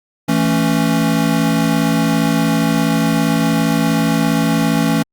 square chord, A major, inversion second, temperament equal, 164.81 / 220 / 277.2 Hz, E3 / A3 / C#4, 0 / 0 / 0 cents, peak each -18 dBFS, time 0.28-5.03 s, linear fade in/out 10 ms, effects Opus 48 kbps

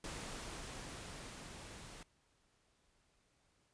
pink noise with level ramp, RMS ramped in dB -45 to -53 dBFS, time 0.04-2.03 s, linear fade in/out 2 ms, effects pink hiss -75 dBFS RMS until 3.73 s + resampled to 22050 Hz

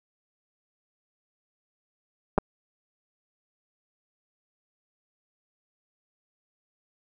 clicks, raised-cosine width 1 ms, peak -8 dBFS, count 2, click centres 2.379 / 2.384 s, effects none

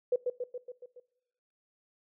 sine tone with echo, 495.3 Hz, B4, 5 cents sharp, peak -23 dBFS, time 0.12-0.16 s, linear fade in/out 5 ms, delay 140 ms, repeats 6, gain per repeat -4 dB, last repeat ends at 1 s, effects noise-tail reverb RT60 1.0 s tail -23 dB re dry

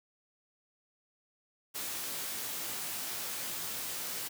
white noise with comb filter, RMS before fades -38 dBFS, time 1.74-4.29 s, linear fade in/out 20 ms, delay 18 ms, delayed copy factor +0.55, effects high-pass 100 Hz 12 dB/octave

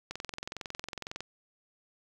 click train, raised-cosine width 0.2 ms, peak -20 dBFS, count 25, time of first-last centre 0.11-1.206 s, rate 21.9 Hz, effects 8-bit

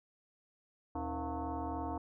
sine tone with frequency modulation, 315.7 Hz, D#4, 25 cents sharp, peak -35 dBFS, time 0.95-1.98 s, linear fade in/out 5 ms, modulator 196 Hz, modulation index 3.6, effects none

